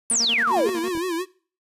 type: exponential sweep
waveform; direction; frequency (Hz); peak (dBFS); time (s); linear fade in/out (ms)
sine; down; 9956 to 370; -18; 0.1-0.69; 0
type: tone with tremolo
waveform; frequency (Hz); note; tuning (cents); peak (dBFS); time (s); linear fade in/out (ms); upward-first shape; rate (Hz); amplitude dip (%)
sawtooth; 232.2; A#3; -7; -26; 0.11-0.89; 0; square; 11; 65
type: tone with vibrato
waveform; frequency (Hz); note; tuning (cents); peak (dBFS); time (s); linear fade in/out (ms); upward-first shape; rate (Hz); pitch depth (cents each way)
square; 349.2; F4; 0; -24; 0.49-1.26; 50; sine; 5.7; 120
type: clicks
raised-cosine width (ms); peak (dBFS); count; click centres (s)
2; -24; 2; 0.952 / 0.974
effects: noise-tail reverb RT60 0.4 s tail -21 dB re dry + resampled to 32000 Hz